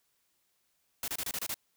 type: noise bursts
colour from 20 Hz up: white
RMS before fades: -35 dBFS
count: 7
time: 1.03-1.542 s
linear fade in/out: 2 ms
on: 50 ms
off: 27 ms
effects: white hiss -75 dBFS RMS until 1.76 s